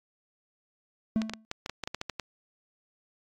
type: tone with exponential decay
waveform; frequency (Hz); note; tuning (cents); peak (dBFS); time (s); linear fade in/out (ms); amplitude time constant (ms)
triangle; 220; A3; 0; -19; 1.16-1.45; 0; 62
type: clicks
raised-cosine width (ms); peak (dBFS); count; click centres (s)
0.2; -16; 12; 1.218 / 1.296 / 1.336 / 1.514 / 1.661 / 1.696 / 1.837 / 1.875 / 1.946 / 2.014 / 2.097 / 2.197
effects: AAC 48 kbps